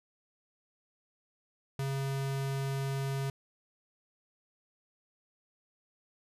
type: tone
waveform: square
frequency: 136.5 Hz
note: C#3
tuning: 26 cents flat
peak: -32 dBFS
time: 1.79-3.3 s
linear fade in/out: 2 ms
effects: resampled to 32000 Hz